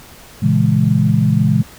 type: chord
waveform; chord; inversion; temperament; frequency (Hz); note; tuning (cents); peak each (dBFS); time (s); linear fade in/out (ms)
sine; A# half-diminished seventh; none; equal; 116.54 / 138.59 / 164.81 / 207.7; A#2 / C#3 / E3 / G#3; 0 / 0 / 0 / 0; -16; 0.42-1.63; 10
effects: pink hiss -40 dBFS RMS until 1.78 s